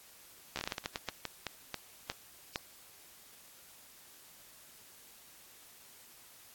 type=slowing click train; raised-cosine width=0.2 ms; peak=-18 dBFS; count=16; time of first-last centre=0.56-2.559 s; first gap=13 ms; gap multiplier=1.29; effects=white hiss -57 dBFS RMS until 6.54 s + AAC 64 kbps